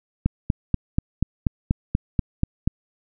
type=click train; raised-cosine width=5 ms; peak=-6 dBFS; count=11; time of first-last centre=0.26-2.675 s; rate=4.14 Hz; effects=none